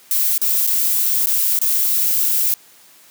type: noise with dropouts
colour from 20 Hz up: violet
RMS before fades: -17 dBFS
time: 0.11-2.54 s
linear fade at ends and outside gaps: 1 ms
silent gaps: 0.379-0.416 / 0.667-0.673 / 1.26-1.27 / 1.59-1.615 s
effects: white hiss -48 dBFS RMS until 3.1 s + high-pass 150 Hz 12 dB/octave